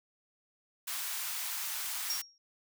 white high-pass noise, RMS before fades -37 dBFS, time 0.87-2.22 s, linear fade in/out 10 ms, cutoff 830 Hz, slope 24 dB/octave
sine tone with exponential decay, 5588 Hz, F8, in tune, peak -29 dBFS, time 2.1-2.38 s, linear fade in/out 1 ms, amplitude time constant 59 ms
effects none

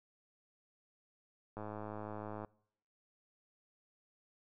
click train, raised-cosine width 1 ms, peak -30 dBFS, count 94, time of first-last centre 1.57-2.447 s, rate 106 Hz, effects noise-tail reverb RT60 0.7 s tail -24 dB re dry

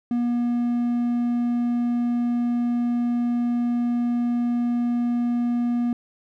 triangle tone, 240 Hz, B3, 49 cents flat, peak -18 dBFS, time 0.11-5.93 s, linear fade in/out 2 ms, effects none

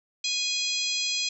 harmonic tone with a mistuned harmonic, 828 Hz, G#5, 5 cents flat, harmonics 3 / 4 / 5 / 6 / 7 / 8 / 9, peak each -32 / -32 / -31 / -33 / -34 / -40 / -38 dBFS, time 0.24-1.29 s, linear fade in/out 5 ms, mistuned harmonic 7, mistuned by +57 cents, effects none

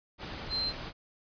sine tone in noise, 4127 Hz, C8, 25 cents flat, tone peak -29 dBFS, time 0.49-0.73 s, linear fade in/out 50 ms, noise pink, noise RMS -40 dBFS, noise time 0.18-0.93 s, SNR +8 dB, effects resampled to 11025 Hz

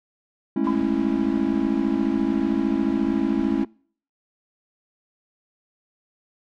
triangle chord, A major seventh, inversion third, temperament just, 206.2 / 220 / 275 / 330 Hz, G#3 / A3 / C#4 / E4, -12 / 0 / -14 / +2 cents, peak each -26 / -25 / -21 / -23 dBFS, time 0.56-3.65 s, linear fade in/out 5 ms
pink noise, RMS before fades -39 dBFS, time 0.64-3.64 s, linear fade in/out 5 ms
sine tone with exponential decay, 1010 Hz, B5, 39 cents sharp, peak -22 dBFS, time 0.67-0.83 s, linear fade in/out 1 ms, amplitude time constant 34 ms
effects noise-tail reverb RT60 0.5 s tail -25 dB re dry + low-pass 3000 Hz 12 dB/octave

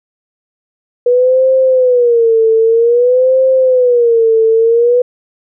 sine tone with vibrato, 483.8 Hz, B4, 36 cents flat, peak -6 dBFS, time 1.06-5.02 s, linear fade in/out 5 ms, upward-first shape sine, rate 0.52 Hz, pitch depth 140 cents each way, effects none

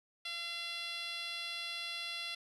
10% pulse tone with band-pass filter, 684 Hz, F5, 36 cents flat, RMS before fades -41 dBFS, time 0.25-2.35 s, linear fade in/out 5 ms, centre 3700 Hz, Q 1.5, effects resampled to 32000 Hz + 11-bit

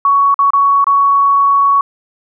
sine tone with dropouts, 1118 Hz, C#6, 14 cents sharp, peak -7 dBFS, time 0.05-1.81 s, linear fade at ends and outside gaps 2 ms, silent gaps 0.343-0.39 / 0.505-0.534 / 0.843-0.868 s, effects none

